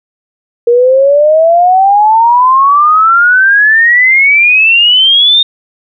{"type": "exponential sweep", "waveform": "sine", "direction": "up", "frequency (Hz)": [468.3, 3688], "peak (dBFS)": -3, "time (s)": [0.67, 5.43], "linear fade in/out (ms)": 5, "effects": []}